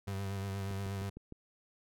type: tone with vibrato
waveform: 35% pulse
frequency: 98 Hz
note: G2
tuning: in tune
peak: -34 dBFS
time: 0.07-1.1 s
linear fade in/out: 10 ms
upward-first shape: sine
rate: 8.4 Hz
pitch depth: 30 cents each way
type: click train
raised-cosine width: 3 ms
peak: -33 dBFS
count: 5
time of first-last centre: 0.71-1.323 s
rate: 6.52 Hz
effects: none